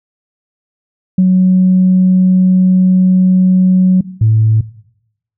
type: tone pair in turn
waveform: sine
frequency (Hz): 185 / 110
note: F#3 / A2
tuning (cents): 0 / 0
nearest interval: major sixth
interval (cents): 900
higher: first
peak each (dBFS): -4 / -5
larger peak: first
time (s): 1.18-4.01 / 4.21-4.61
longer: first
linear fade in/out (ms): 5
effects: noise-tail reverb RT60 0.8 s tail -19 dB re dry + tanh soft clip ceiling -1 dBFS